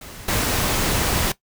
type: noise with level steps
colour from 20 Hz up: pink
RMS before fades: -38 / -21 dBFS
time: 0.01-1.32 s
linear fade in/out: 5 ms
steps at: 0.28 s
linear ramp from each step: 5 ms
effects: noise-tail reverb RT60 0.1 s tail -17 dB re dry